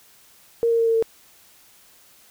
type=tone with pitch steps; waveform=sine; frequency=464.9 / 461.4 / 458 / 454.5 / 451.1 Hz; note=A#4 / A#4 / A#4 / A#4 / A4; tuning=-5 / -18 / -31 / -44 / +43 cents; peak=-16 dBFS; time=0.63-1.025 s; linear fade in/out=0 ms; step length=79 ms; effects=white hiss -53 dBFS RMS until 2.3 s